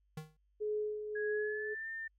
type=tone with exponential decay; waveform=square; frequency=155.6 Hz; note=D#3; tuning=in tune; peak=-39 dBFS; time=0.17-0.37 s; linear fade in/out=5 ms; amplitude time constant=43 ms
type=tone with tremolo; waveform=sine; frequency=423.5 Hz; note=G#4; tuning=34 cents sharp; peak=-32 dBFS; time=0.6-1.75 s; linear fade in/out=20 ms; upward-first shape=sine; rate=1.7 Hz; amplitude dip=55%
type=tone with pitch glide; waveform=sine; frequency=1661.2 to 1801.1 Hz; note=G#6 to A6; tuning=0 to +40 cents; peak=-39 dBFS; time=1.15-2.08 s; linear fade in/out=10 ms; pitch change=+140 cents; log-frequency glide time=1.28-1.89 s
effects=added 50 Hz sine -70 dBFS peak until 2.18 s + AAC 64 kbps